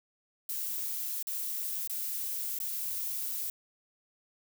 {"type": "noise with dropouts", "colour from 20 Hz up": "violet", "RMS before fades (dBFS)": -35, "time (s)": [0.49, 3.5], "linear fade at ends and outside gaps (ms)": 2, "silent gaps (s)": [[1.227, 1.27], [1.875, 1.897], [2.588, 2.601]], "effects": []}